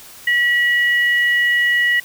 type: tone pair together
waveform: sine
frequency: 1931.8 / 2918 Hz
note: B6 / F#7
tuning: -39 / -25 cents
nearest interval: perfect fifth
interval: 714 cents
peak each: -13 / -24 dBFS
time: 0.27-2 s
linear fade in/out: 5 ms
effects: white hiss -40 dBFS RMS until 2.04 s